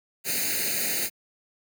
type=noise with comb filter; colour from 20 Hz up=white; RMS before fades=-27 dBFS; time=0.24-1.1 s; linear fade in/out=50 ms; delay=0.45 ms; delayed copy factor=+1; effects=high-pass 150 Hz 12 dB/octave